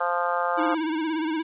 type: harmonic tone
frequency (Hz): 174.7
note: F3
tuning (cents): +1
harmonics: 3 / 4 / 5 / 6 / 7 / 8 / 9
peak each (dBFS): -29 / -29 / -29 / -32 / -28 / -34 / -35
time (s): 0-0.75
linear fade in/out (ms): 10
type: tone with vibrato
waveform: square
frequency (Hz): 317.3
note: D#4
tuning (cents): +34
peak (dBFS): -25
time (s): 0.57-1.43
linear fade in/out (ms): 20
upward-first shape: sine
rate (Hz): 17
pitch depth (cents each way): 66
effects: resampled to 8000 Hz + 9-bit